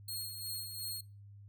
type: tone with tremolo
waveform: 15% pulse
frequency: 4278 Hz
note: C8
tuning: 38 cents sharp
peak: -31 dBFS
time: 0.08-1.01 s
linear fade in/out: 5 ms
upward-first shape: sine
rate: 2.8 Hz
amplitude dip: 50%
effects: noise-tail reverb RT60 0.3 s tail -23 dB re dry + added 101 Hz sine -51 dBFS peak until 1.48 s